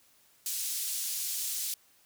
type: band-pass noise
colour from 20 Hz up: white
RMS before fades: -34 dBFS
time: 0.46-1.74 s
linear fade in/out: 2 ms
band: 4500 to 14000 Hz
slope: 12 dB/octave
effects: white hiss -64 dBFS RMS until 2.05 s